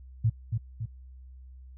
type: tone with echo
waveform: sine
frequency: 111.6 Hz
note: A2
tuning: 25 cents sharp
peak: -20 dBFS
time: 0.24-0.3 s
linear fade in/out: 10 ms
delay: 280 ms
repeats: 2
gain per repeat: -5 dB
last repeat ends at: 0.86 s
effects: noise-tail reverb RT60 0.1 s tail -25 dB re dry + added 64 Hz sine -45 dBFS peak until 1.77 s